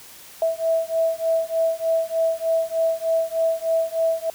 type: beating tone pair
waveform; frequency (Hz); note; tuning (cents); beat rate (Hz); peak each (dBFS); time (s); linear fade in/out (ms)
sine; 653 / 656.3; E5 / E5; -17 / -8; 3.3; -22; 0.42-4.3; 2
effects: white hiss -44 dBFS RMS until 4.34 s